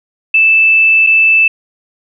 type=tone with dropouts; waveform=sine; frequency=2637 Hz; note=E7; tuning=in tune; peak=-5 dBFS; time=0.34-1.48 s; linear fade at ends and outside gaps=5 ms; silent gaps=1.066-1.07 s; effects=none